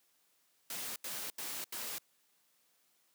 white noise bursts, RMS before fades -41 dBFS, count 4, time 0.7-1.983 s, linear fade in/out 2 ms, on 260 ms, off 81 ms, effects white hiss -73 dBFS RMS until 3.14 s + high-pass 150 Hz 12 dB/octave

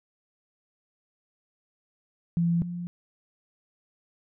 sine tone pair in turn, 170 / 174.58 Hz, F3 / F3, -46 / 0 cents, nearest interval unison, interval 46 cents, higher second, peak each -21 / -31 dBFS, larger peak first, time 2.37-2.62 / 2.62-2.87 s, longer neither, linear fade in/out 0 ms, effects none

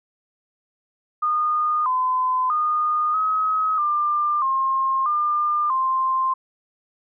sine tone with pitch steps, 1224 / 1020 / 1225 / 1273 / 1194 / 1066 / 1201 / 1048 Hz, D#6 / C6 / D#6 / D#6 / D6 / C6 / D6 / C6, -29 / -44 / -27 / +39 / +28 / +32 / +38 / +2 cents, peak -18 dBFS, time 1.22-6.34 s, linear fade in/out 10 ms, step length 640 ms, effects none

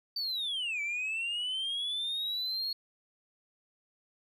sine linear two-way sweep, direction down then up, 4626 to 2290 to 4324 Hz, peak -29 dBFS, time 0.16-2.73 s, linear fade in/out 5 ms, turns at 0.81 s, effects tanh soft clip ceiling -30 dBFS

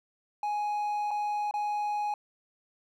triangle tone with dropouts, 833 Hz, G#5, 5 cents sharp, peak -26 dBFS, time 0.43-2.14 s, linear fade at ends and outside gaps 2 ms, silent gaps 1.108-1.112 / 1.511-1.539 s, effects none

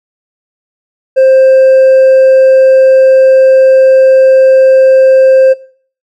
sine tone with hard clipping, 527 Hz, C5, 12 cents sharp, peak -3 dBFS, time 1.16-5.54 s, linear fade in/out 20 ms, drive 2 dB, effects noise-tail reverb RT60 0.5 s tail -20 dB re dry

